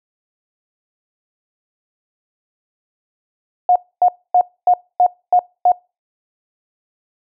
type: tone bursts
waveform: sine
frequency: 720 Hz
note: F#5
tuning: 47 cents flat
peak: -8 dBFS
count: 7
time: 3.69-5.719 s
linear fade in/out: 2 ms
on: 67 ms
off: 260 ms
effects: noise-tail reverb RT60 0.3 s tail -26 dB re dry